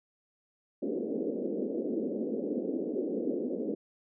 pink band-pass noise, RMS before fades -33 dBFS, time 0.82-3.75 s, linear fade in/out 10 ms, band 220 to 510 Hz, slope 48 dB/octave, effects none

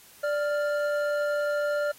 triangle tone pair together, 587.3 / 1396.9 Hz, D5 / F6, 0 / 0 cents, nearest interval octave + minor third, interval 1500 cents, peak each -23 / -30 dBFS, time 0.23-1.92 s, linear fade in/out 10 ms, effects white hiss -53 dBFS RMS until 1.98 s + AAC 48 kbps

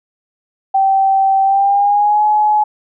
sine tone with pitch glide, 776 to 846.2 Hz, G5 to G#5, -18 to +32 cents, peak -9 dBFS, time 0.74-2.64 s, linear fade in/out 10 ms, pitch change +150 cents, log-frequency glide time 1.43-2.24 s, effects none

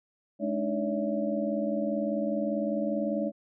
sine tone cluster, 211.4 / 289.5 / 309.6 / 570 / 655 Hz, G#3 / D4 / D#4 / C#5 / E5, +31 / -25 / -9 / +48 / -11 cents, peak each -31 / -34 / -35 / -31 / -38 dBFS, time 0.39-3.32 s, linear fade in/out 50 ms, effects none

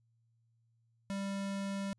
square tone, 197 Hz, G3, 9 cents sharp, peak -36 dBFS, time 1.1-1.93 s, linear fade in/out 0 ms, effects added 115 Hz sine -70 dBFS peak until 1.98 s + resampled to 24000 Hz

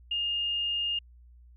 sine tone, 2830 Hz, F7, 22 cents sharp, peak -27 dBFS, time 0.11-0.99 s, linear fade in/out 5 ms, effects added 60 Hz sine -51 dBFS peak until 1.56 s

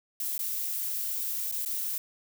violet noise with dropouts, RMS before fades -32 dBFS, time 0.2-1.98 s, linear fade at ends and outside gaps 2 ms, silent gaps 0.38-0.391 / 1.515-1.523 / 1.651-1.659 s, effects none

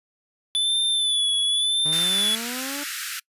square tone with vibrato, 3479 Hz, A7, 20 cents flat, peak -20 dBFS, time 0.55-2.35 s, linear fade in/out 0 ms, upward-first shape sine, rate 0.92 Hz, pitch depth 53 cents each way
sawtooth linear sweep, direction up, 148.5 to 293.5 Hz, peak -28 dBFS, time 1.85-2.84 s, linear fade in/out 10 ms
pink high-pass noise, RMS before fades -31 dBFS, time 1.92-3.2 s, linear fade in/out 10 ms, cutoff 1300 Hz, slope 96 dB/octave
effects noise-tail reverb RT60 0.1 s tail -25 dB re dry + resampled to 32000 Hz

